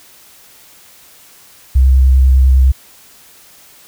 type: tone with vibrato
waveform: sine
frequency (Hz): 65.41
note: C2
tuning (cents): 0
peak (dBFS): -5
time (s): 1.75-2.72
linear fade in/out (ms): 10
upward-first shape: square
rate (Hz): 10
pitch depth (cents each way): 14
effects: white hiss -43 dBFS RMS until 3.87 s